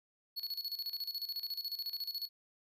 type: tone with tremolo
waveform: square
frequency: 4383 Hz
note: C#8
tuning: 20 cents flat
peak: -36 dBFS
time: 0.36-2.29 s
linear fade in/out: 20 ms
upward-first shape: square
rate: 14 Hz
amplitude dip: 75%
effects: none